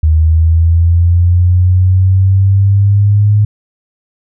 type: linear sweep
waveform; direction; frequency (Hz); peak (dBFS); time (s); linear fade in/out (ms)
sine; up; 77.78 to 105.2; -5; 0.03-3.45; 5
effects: none